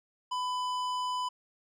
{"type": "tone with hard clipping", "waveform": "triangle", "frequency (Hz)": 1000, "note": "B5", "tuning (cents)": 21, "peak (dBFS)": -32, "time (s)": [0.31, 1.29], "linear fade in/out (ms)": 10, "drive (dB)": 16, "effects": []}